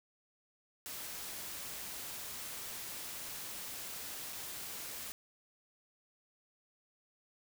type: noise with dropouts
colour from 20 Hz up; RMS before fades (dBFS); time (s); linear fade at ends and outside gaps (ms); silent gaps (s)
white; -44; 0.86-5.12; 0; 4.326-4.33
effects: none